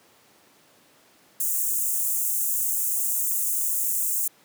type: high-pass noise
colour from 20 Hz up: white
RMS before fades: -25 dBFS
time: 1.4-4.28 s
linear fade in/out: 5 ms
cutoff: 6800 Hz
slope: 48 dB/octave
effects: pink hiss -57 dBFS RMS until 4.44 s + high-pass 200 Hz 12 dB/octave